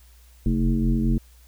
sine tone with frequency modulation, 135.5 Hz, C#3, 39 cents flat, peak -18 dBFS, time 0.46-1.18 s, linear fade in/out 2 ms, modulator 88.8 Hz, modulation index 1.7, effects added 60 Hz sine -49 dBFS peak until 1.47 s + white hiss -58 dBFS RMS until 1.47 s

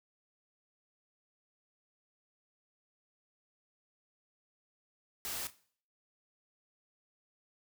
white noise with echo, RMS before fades -39 dBFS, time 5.25-5.47 s, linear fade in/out 0 ms, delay 31 ms, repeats 2, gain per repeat -15 dB, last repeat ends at 5.532 s, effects noise-tail reverb RT60 0.5 s tail -18 dB re dry

